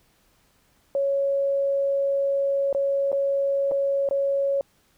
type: tone with dropouts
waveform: sine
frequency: 554.4 Hz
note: C#5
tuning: in tune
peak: -20 dBFS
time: 0.95-4.61 s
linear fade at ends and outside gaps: 1 ms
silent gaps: 2.728-2.748 / 3.118-3.128 / 3.713-3.718 / 4.089-4.11 s
effects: pink hiss -63 dBFS RMS until 4.97 s